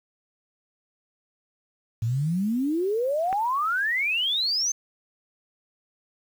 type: exponential sweep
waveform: sine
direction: up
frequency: 107.7 to 6350 Hz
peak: -22 dBFS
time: 2.02-4.72 s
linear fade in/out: 5 ms
type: click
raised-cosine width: 0.5 ms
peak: -17 dBFS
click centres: 3.328 s
effects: 8-bit